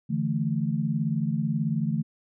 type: chord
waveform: sine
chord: D suspended second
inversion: none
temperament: just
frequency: 146.83 / 165.19 / 220.2 Hz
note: D3 / E3 / A3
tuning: 0 / +4 / +2 cents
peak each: -28 dBFS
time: 0.09-2.03 s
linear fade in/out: 20 ms
effects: none